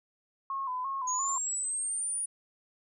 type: tone with vibrato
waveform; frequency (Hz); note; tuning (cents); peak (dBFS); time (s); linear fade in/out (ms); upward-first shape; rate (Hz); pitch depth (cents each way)
sine; 1046.5; C6; 0; -31; 0.5-1.38; 2; square; 2.9; 65
type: linear sweep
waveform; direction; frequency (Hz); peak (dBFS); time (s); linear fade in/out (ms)
sine; up; 6610 to 9680; -30; 1.07-2.26; 10
effects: none